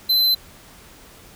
square tone, 4057 Hz, B7, 46 cents sharp, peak -15 dBFS, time 0.09-0.35 s, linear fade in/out 10 ms, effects pink hiss -46 dBFS RMS until 1.35 s

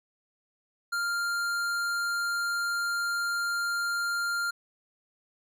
sine tone with tanh clipping, 1396.9 Hz, F6, in tune, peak -29 dBFS, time 0.92-4.51 s, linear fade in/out 10 ms, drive 17 dB, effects none

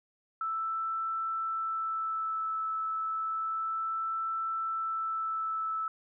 sine tone with vibrato, 1318.5 Hz, E6, in tune, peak -30 dBFS, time 0.41-5.88 s, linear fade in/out 2 ms, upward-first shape sine, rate 0.31 Hz, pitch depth 12 cents each way, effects none

